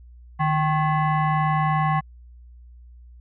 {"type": "tone with frequency modulation", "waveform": "sine", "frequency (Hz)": 153.8, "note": "D#3", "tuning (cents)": -20, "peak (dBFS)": -18, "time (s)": [0.39, 2.01], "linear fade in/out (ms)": 20, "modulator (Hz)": 931, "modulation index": 1.2, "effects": ["added 60 Hz sine -43 dBFS peak until 3.2 s"]}